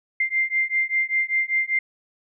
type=beating tone pair; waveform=sine; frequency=2093 / 2098.1 Hz; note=C7 / C7; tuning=0 / +4 cents; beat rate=5.1 Hz; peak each=-23 dBFS; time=0.2-1.79 s; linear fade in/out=5 ms; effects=none